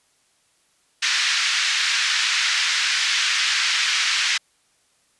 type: band-pass noise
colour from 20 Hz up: pink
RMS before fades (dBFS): -21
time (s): 1.02-4.38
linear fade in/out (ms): 10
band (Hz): 1600 to 6000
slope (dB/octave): 24
effects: white hiss -63 dBFS RMS until 5.19 s + resampled to 24000 Hz